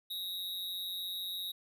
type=tone with amplitude modulation; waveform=square; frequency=3789 Hz; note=A#7; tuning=27 cents sharp; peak=-34 dBFS; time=0.1-1.52 s; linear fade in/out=10 ms; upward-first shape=sine; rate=183 Hz; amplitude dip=75%; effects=none